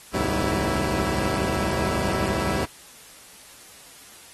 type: tone cluster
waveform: 10% pulse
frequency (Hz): 64.4 / 76.8 / 102.3 / 188.5 / 329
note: C2 / D#2 / G#2 / F#3 / E4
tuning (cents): -27 / -22 / -26 / +32 / -3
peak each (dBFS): -22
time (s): 0.13-2.66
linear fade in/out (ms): 20
effects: white hiss -47 dBFS RMS until 4.33 s + AAC 32 kbps